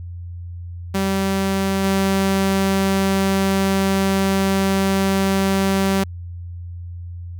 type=tone with level steps; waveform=sawtooth; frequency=193.8 Hz; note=G3; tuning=20 cents flat; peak=-14 / -12 dBFS; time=0.94-6.04 s; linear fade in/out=10 ms; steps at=1.83 s; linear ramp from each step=20 ms; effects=added 87 Hz sine -29 dBFS peak until 7.39 s